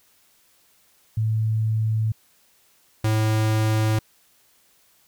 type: tone pair in turn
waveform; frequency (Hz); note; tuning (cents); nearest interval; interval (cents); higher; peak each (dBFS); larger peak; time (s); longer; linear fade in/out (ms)
sine / square; 110 / 109.11; A2 / A2; 0 / -14; unison; 14; first; -19; neither; 1.17-2.12 / 3.04-3.99; neither; 5
effects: white hiss -60 dBFS RMS until 5.07 s